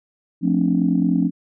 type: chord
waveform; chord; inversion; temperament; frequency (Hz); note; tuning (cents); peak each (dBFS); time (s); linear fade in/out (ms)
sine; D minor seventh; first; just; 176.2 / 220.2 / 264.3 / 293.7; F3 / A3 / C4 / D4; +16 / +2 / +18 / 0; -19 / -22 / -20 / -22; 0.41-1.31; 50
effects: tanh soft clip ceiling -5 dBFS